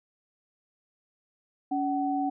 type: tone pair together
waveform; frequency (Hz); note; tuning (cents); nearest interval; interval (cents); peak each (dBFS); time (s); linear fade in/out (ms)
sine; 282.3 / 753.7; C#4 / F#5; +32 / +32; octave + perfect fourth; 1700; -28; 1.71-2.3; 10
effects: none